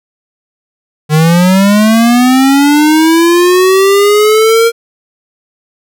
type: linear sweep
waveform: square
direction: up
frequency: 150.1 to 465.8 Hz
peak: -5 dBFS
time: 1.09-4.72 s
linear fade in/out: 50 ms
effects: none